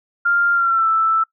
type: tone with pitch glide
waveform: sine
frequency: 1396.9 to 1322.3 Hz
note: F6 to E6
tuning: 0 to +5 cents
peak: -13 dBFS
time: 0.25-1.24 s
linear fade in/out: 10 ms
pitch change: -95 cents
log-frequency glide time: 0.53-0.88 s
effects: noise-tail reverb RT60 0.1 s tail -21 dB re dry